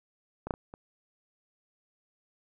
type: clicks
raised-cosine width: 1 ms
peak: -22 / -12 / -26 / -30 dBFS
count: 4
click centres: 0.47 / 0.508 / 0.539 / 0.739 s
effects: none